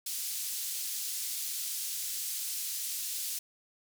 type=band-pass noise; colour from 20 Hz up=white; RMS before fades=-36 dBFS; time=0.06-3.39 s; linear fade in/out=5 ms; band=4100 to 15000 Hz; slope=12 dB/octave; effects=none